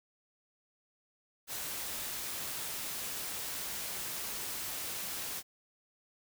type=noise; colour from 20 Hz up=white; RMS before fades=-39 dBFS; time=1.47-5.43 s; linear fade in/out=50 ms; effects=none